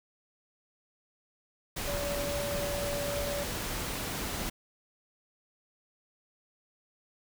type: tone in noise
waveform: sine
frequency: 574 Hz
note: D5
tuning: 40 cents flat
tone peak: -33 dBFS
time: 1.87-3.44 s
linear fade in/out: 10 ms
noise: pink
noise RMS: -35 dBFS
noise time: 1.76-4.5 s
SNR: -1 dB
effects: none